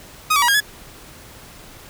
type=tone with pitch steps; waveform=sawtooth; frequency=1252 / 1145 / 960 / 1625 / 1699 Hz; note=D#6 / D6 / B5 / G#6 / G#6; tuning=+10 / -44 / -49 / -38 / +39 cents; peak=-10 dBFS; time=0.3-0.605 s; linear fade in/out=10 ms; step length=61 ms; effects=pink hiss -42 dBFS RMS until 1.89 s